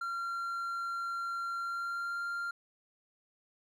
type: tone with pitch glide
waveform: triangle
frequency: 1376 to 1391.2 Hz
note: F6 to F6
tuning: -26 to -7 cents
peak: -32 dBFS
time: 0.01-2.51 s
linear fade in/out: 5 ms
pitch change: +19 cents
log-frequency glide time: 1.58-2.24 s
effects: none